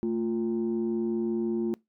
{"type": "tone pair together", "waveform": "sine", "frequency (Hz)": [223.6, 349.2], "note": ["A3", "F4"], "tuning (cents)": [28, 0], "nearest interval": "minor sixth", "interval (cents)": 772, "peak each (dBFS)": -27, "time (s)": [0.03, 1.74], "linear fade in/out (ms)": 0, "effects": ["noise-tail reverb RT60 0.2 s tail -25 dB re dry", "tanh soft clip ceiling -21 dBFS"]}